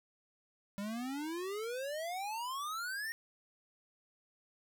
square exponential sweep, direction up, 196 to 1870 Hz, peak -38 dBFS, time 0.78-3.12 s, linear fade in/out 0 ms, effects none

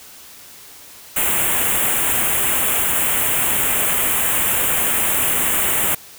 white band-stop noise, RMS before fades -18 dBFS, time 1.16-5.95 s, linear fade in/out 5 ms, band 3200 to 7400 Hz, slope 48 dB/octave, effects white hiss -41 dBFS RMS until 6.18 s

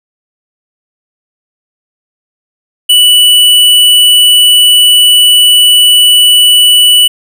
triangle tone with hard clipping, 2960 Hz, F#7, in tune, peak -3 dBFS, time 2.89-7.08 s, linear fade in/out 10 ms, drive 18 dB, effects none

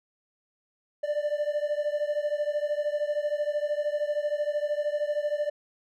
triangle beating tone pair, 587.3 / 600.3 Hz, D5 / D5, 0 / +38 cents, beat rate 13 Hz, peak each -26 / -28 dBFS, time 1.03-5.5 s, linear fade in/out 10 ms, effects none

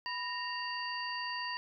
harmonic tone with a mistuned harmonic, 927 Hz, A#5, 10 cents flat, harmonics 1 / 2 / 3 / 5, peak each -39 / -40 / -44 / -41 dBFS, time 0.06-1.57 s, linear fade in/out 0 ms, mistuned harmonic 1, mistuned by +110 cents, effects none

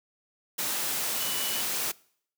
sine tone in noise, 2960 Hz, F#7, in tune, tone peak -36 dBFS, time 1.2-1.62 s, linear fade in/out 10 ms, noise white, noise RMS -30 dBFS, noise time 0.58-1.92 s, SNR -9 dB, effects noise-tail reverb RT60 0.6 s tail -23 dB re dry + high-pass 150 Hz 12 dB/octave

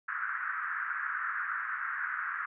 pink band-pass noise, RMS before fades -35 dBFS, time 0.08-2.46 s, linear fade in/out 10 ms, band 1300 to 1700 Hz, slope 48 dB/octave, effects none

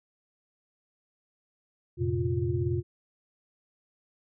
sine tone cluster, 88.9 / 113.2 / 130.3 / 351.9 Hz, F2 / A2 / C3 / F4, +31 / +50 / -7 / +13 cents, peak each -31 dBFS, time 1.97-2.83 s, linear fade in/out 50 ms, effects none

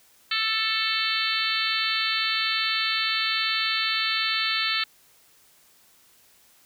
harmonic tone with a mistuned harmonic, 441.2 Hz, A4, 5 cents sharp, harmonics 3 / 4 / 5 / 6 / 7 / 8 / 9 / 10, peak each -31 / -31 / -31 / -31 / -31 / -31 / -31 / -31 dBFS, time 0.31-4.84 s, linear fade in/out 5 ms, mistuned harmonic 8, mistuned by +16 cents, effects white hiss -58 dBFS RMS until 6.65 s

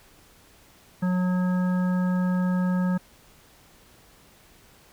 harmonic tone, 182 Hz, F#3, 28 cents flat, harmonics 1 / 3 / 5 / 7 / 9, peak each -21 / -36 / -38 / -40 / -40 dBFS, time 1.02-2.98 s, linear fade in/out 10 ms, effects pink hiss -55 dBFS RMS until 4.92 s

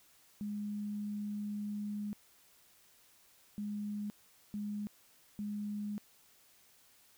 sine tone bursts at uneven times, 207.2 Hz, G#3, 4 cents flat, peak -36 dBFS, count 4, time 0.41-2.13 / 3.58-4.1 / 4.54-4.87 / 5.39-5.98 s, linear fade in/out 0 ms, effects white hiss -65 dBFS RMS until 7.17 s

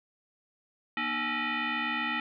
sine tone with frequency modulation, 305.9 Hz, D#4, 29 cents flat, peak -28 dBFS, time 0.97-2.2 s, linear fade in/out 2 ms, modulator 544 Hz, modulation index 4.8, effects none

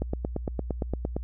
click train, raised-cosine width 2 ms, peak -15 dBFS, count 11, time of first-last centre 0.02-1.165 s, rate 8.73 Hz, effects added 60 Hz sine -32 dBFS peak until 1.23 s

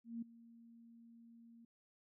sine tone with ADSR envelope, 231.8 Hz, A#3, 10 cents flat, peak -39 dBFS, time 0.04-1.65 s, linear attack 180 ms, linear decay 8 ms, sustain -19 dB, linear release 4 ms, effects none

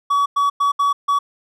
triangle tone bursts at uneven times, 1134 Hz, C#6, 39 cents sharp, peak -12 dBFS, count 5, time 0.1-0.26 / 0.36-0.5 / 0.6-0.72 / 0.79-0.93 / 1.08-1.19 s, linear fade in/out 10 ms, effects none

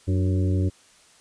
harmonic tone with a mistuned harmonic, 92.5 Hz, F#2, in tune, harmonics 1 / 2 / 3 / 4 / 5 / 6, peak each -20 / -30 / -29 / -33 / -39 / -40 dBFS, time 0.07-0.7 s, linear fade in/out 20 ms, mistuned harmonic 3, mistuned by +69 cents, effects white hiss -55 dBFS RMS until 1.2 s + resampled to 22050 Hz

